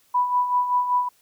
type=tone with tremolo; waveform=sine; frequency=987.8 Hz; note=B5; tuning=in tune; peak=-16 dBFS; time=0.14-1.09 s; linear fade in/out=10 ms; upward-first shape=sine; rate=5.2 Hz; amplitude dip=60%; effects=white hiss -61 dBFS RMS until 1.21 s